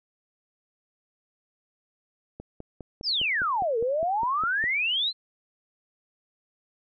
click train, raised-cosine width 2 ms, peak -25 dBFS, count 12, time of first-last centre 2.4-4.64 s, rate 4.91 Hz
sine exponential two-way sweep, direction down then up, 5588 to 440 to 4210 Hz, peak -23 dBFS, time 3.03-5.13 s, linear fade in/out 50 ms, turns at 3.78 s
effects none

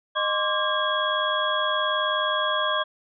sine tone cluster, 615 / 1051 / 1150 / 1615 / 3325 Hz, D#5 / C6 / D6 / G#6 / G#7, -20 / +7 / -37 / -49 / +1 cents, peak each -28 dBFS, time 0.15-2.84 s, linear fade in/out 20 ms, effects none

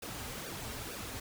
pink noise with flanger, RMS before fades -42 dBFS, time 0.02-1.2 s, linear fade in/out 5 ms, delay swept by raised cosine 0.95 to 6.05 ms, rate 2.2 Hz, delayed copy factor -0.8, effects none

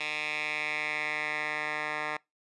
10% pulse tone with band-pass filter sweep, 151.5 Hz, D#3, 46 cents flat, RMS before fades -33 dBFS, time 0-2.17 s, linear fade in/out 5 ms, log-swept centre 2700 to 1600 Hz, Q 3.1, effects noise-tail reverb RT60 0.2 s tail -24 dB re dry + resampled to 24000 Hz

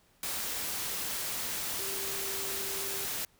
sine tone in noise, 392 Hz, G4, in tune, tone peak -43 dBFS, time 1.79-3.05 s, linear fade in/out 2 ms, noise white, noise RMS -35 dBFS, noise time 0.23-3.25 s, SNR -11 dB, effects pink hiss -66 dBFS RMS until 3.39 s

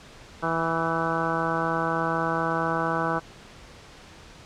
harmonic tone with a mistuned harmonic, 164.1 Hz, E3, 8 cents flat, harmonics 1 / 2 / 3 / 4 / 5 / 6 / 7 / 8 / 9, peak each -32 / -32 / -32 / -32 / -32 / -32 / -32 / -32 / -32 dBFS, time 0.42-3.2 s, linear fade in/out 20 ms, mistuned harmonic 9, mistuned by +29 cents, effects pink hiss -47 dBFS RMS until 4.45 s + low-pass 6000 Hz 12 dB/octave

